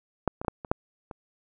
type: clicks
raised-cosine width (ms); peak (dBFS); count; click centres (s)
1; -9 / -19 / -23 / -10 / -23 / -8 / -24; 7; 0.277 / 0.415 / 0.448 / 0.482 / 0.648 / 0.715 / 1.112
effects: none